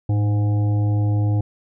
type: harmonic tone with a mistuned harmonic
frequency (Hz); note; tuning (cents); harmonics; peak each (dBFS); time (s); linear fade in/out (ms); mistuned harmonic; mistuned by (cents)
102.6; G#2; -21; 1 / 3 / 5 / 7 / 8; -16 / -28 / -36 / -38 / -40; 0.09-1.41; 5; 1; +60
effects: none